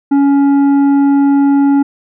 sine tone with tanh clipping, 280 Hz, C#4, 18 cents sharp, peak -8 dBFS, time 0.11-1.83 s, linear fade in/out 10 ms, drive 8 dB, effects none

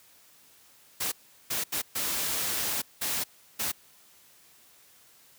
white noise bursts at uneven times, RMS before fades -30 dBFS, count 6, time 1-1.12 / 1.5-1.64 / 1.72-1.82 / 1.95-2.82 / 3.01-3.24 / 3.59-3.72 s, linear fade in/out 10 ms, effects white hiss -58 dBFS RMS until 5.38 s + high-pass 60 Hz 12 dB/octave

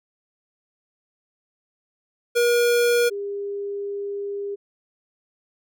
square / sine tone pair in turn, 478.1 / 402.9 Hz, A#4 / G4, +44 / +48 cents, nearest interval minor third, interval 296 cents, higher first, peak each -17 / -26 dBFS, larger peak first, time 2.35-3.1 / 3.1-4.56 s, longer second, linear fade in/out 20 ms, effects none

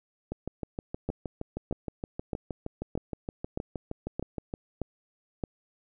two click trains, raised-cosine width 2 ms, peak -17 / -20 dBFS, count 8 / 28, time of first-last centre 1.09-5.438 / 0.32-4.539 s, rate 1.61 / 6.4 Hz, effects none

